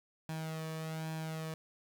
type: tone with flanger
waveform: sawtooth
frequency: 159.3 Hz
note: D#3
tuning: 41 cents sharp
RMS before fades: -40 dBFS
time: 0.29-1.54 s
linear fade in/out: 0 ms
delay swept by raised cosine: 1.2 to 1.74 ms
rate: 1.2 Hz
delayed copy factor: +0.6
effects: none